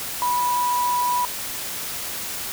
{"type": "tone in noise", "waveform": "sine", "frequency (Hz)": 981, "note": "B5", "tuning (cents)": -12, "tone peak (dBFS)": -19, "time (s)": [0.22, 1.25], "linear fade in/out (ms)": 0, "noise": "white", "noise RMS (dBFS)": -30, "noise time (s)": [0, 2.52], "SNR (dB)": 8, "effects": []}